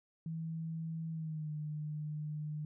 sine tone with pitch glide, 162.3 to 151.43 Hz, E3 to D#3, -27 to -47 cents, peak -37 dBFS, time 0.26-2.65 s, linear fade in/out 2 ms, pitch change -120 cents, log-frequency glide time 1.11-1.52 s, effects none

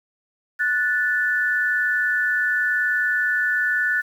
sine tone pair together, 1474.9 / 1754 Hz, F#6 / A6, -6 / -6 cents, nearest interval minor third, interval 300 cents, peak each -21 dBFS, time 0.59-4.02 s, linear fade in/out 20 ms, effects 8-bit

